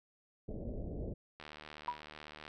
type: low-pass noise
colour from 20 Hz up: pink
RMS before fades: -41 dBFS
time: 0.48-1.14 s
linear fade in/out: 10 ms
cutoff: 610 Hz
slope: 48 dB/octave
type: click train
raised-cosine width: 0.3 ms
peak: -32 dBFS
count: 83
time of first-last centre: 1.4-2.479 s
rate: 76 Hz
type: tone with exponential decay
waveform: sine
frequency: 971 Hz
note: B5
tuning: 30 cents flat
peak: -29 dBFS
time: 1.88-2.01 s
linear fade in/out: 1 ms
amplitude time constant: 28 ms
effects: none